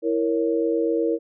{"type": "chord", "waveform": "sine", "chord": "A# diminished", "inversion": "second", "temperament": "equal", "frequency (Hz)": [329.6, 466.2, 554.4], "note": ["E4", "A#4", "C#5"], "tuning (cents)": [0, 0, 0], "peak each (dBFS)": [-23, -22, -28], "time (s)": [0.02, 1.19], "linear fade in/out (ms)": 50, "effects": []}